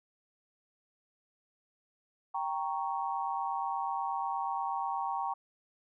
sine chord, G diminished, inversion none, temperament equal, 784 / 932.3 / 1108.7 Hz, G5 / Bb5 / Db6, 0 / 0 / 0 cents, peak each -35 / -35 / -37 dBFS, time 2.34-5.34 s, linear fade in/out 10 ms, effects none

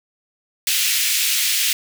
pink high-pass noise, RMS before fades -19 dBFS, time 0.67-1.73 s, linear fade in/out 2 ms, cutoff 2300 Hz, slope 24 dB/octave, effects none

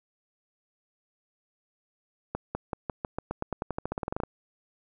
accelerating click train, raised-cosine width 1 ms, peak -16 dBFS, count 21, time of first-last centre 2.35-4.235 s, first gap 200 ms, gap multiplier 0.91, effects none

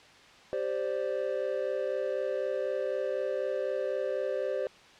triangle chord, G suspended fourth, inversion none, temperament equal, 392 / 523.3 / 587.3 Hz, G4 / C5 / D5, 0 / 0 / 0 cents, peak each -33 / -30 / -32 dBFS, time 0.53-4.67 s, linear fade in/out 0 ms, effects white hiss -54 dBFS RMS until 4.99 s + low-pass 4000 Hz 12 dB/octave

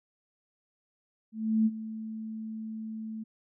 sine tone with ADSR envelope, 220 Hz, A3, in tune, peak -20 dBFS, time 1.32-3.24 s, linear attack 340 ms, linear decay 40 ms, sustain -15 dB, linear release 14 ms, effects none

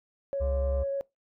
sine tone with vibrato, 553 Hz, C#5, 4 cents flat, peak -27 dBFS, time 0.33-1.01 s, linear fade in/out 0 ms, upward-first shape triangle, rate 10 Hz, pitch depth 9 cents each way
triangle tone, 67.6 Hz, C#2, 43 cents flat, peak -23 dBFS, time 0.4-0.84 s, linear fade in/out 20 ms
effects noise-tail reverb RT60 0.2 s tail -23 dB re dry + tanh soft clip ceiling -21 dBFS

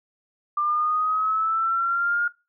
sine linear sweep, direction up, 1186 to 1426 Hz, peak -20 dBFS, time 0.57-2.28 s, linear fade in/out 5 ms, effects noise-tail reverb RT60 0.3 s tail -23 dB re dry

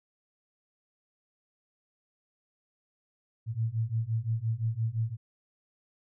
sine beating tone pair, 110 / 115.8 Hz, A2 / A#2, 0 / -11 cents, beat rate 5.8 Hz, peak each -31 / -30 dBFS, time 3.46-5.17 s, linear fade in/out 50 ms, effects none

